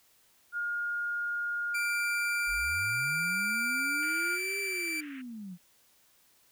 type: tone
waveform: sine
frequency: 1422 Hz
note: F6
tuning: 31 cents sharp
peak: -30 dBFS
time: 0.52-4.39 s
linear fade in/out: 50 ms
type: tone with pitch glide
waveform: 40% pulse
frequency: 2350 to 2335 Hz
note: D7 to D7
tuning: +1 to -11 cents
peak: -31 dBFS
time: 1.74-5.01 s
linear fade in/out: 10 ms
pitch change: -12 cents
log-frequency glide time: 2.99-3.97 s
type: linear two-way sweep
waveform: sine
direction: up then down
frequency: 36.32 to 401.1 to 169 Hz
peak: -39 dBFS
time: 2.46-5.58 s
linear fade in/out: 50 ms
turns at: 4.6 s
type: band-pass noise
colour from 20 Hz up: pink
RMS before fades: -50 dBFS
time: 4.02-5.22 s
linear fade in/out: 10 ms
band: 1400 to 2800 Hz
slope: 48 dB/octave
effects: white hiss -65 dBFS RMS until 6.51 s